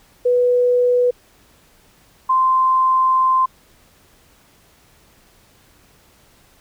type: tone pair in turn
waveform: sine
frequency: 492.2 / 1041 Hz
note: B4 / C6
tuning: -6 / -9 cents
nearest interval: octave + minor second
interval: 1297 cents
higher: second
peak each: -12 dBFS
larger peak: neither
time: 0.25-1.11 / 2.29-3.46 s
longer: second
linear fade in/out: 10 ms
effects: pink hiss -53 dBFS RMS until 6.6 s